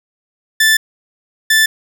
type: tone bursts at uneven times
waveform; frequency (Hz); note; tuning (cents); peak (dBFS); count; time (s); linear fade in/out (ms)
sawtooth; 1760; A6; 0; -5; 2; 0.6-0.77 / 1.5-1.66; 5
effects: none